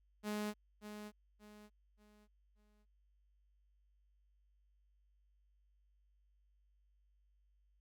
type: tone with echo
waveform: sawtooth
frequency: 209.9 Hz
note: G#3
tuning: 19 cents sharp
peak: -34 dBFS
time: 0.23-0.54 s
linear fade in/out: 50 ms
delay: 580 ms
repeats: 4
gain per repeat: -9 dB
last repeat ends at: 2.86 s
effects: added 50 Hz sine -70 dBFS peak until 7.8 s

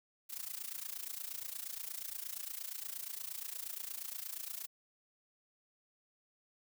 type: noise with amplitude modulation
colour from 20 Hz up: blue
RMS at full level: -40 dBFS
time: 0.29-4.67 s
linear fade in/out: 20 ms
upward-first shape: sine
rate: 28.5 Hz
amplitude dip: 85%
effects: none

